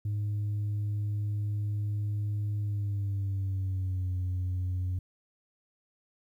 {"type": "tone with pitch glide", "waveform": "sine", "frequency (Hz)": [103.83, 91.44], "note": ["G#2", "F#2"], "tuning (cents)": [0, -20], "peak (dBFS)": -26, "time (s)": [0.05, 4.99], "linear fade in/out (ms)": 5, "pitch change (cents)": -220, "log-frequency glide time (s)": [2.59, 4.13], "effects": ["tanh soft clip ceiling -27 dBFS", "11-bit"]}